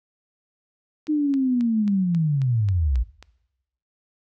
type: click train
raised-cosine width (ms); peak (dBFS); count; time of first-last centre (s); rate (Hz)
0.2; -24; 9; 1.07-3.226; 3.71
type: linear sweep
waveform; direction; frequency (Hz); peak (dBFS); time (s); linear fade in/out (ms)
sine; down; 308.9 to 52.7; -18; 1.08-3.04; 20
effects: noise-tail reverb RT60 0.9 s tail -21 dB re dry